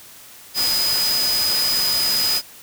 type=tone in noise; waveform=sine; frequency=4983 Hz; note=D#8; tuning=2 cents sharp; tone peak=-18 dBFS; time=0.54-2.42 s; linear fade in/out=50 ms; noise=white; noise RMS=-24 dBFS; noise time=0.54-2.42 s; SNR=+3 dB; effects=white hiss -43 dBFS RMS until 2.62 s